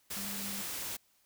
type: tone in noise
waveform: sine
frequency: 199.8 Hz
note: G3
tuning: 33 cents sharp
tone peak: -43 dBFS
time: 0.16-0.62 s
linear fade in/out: 10 ms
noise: white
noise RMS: -39 dBFS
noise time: 0.1-0.97 s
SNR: -7 dB
effects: white hiss -70 dBFS RMS until 1.25 s